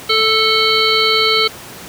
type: harmonic tone with a mistuned harmonic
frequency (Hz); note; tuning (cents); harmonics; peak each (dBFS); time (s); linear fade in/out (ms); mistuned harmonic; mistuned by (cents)
440; A4; 0; 1 / 3 / 5 / 7 / 9 / 10; -18 / -18 / -18 / -18 / -18 / -18; 0.09-1.48; 10; 7; +17
effects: pink hiss -33 dBFS RMS until 1.88 s + high-pass 100 Hz 12 dB/octave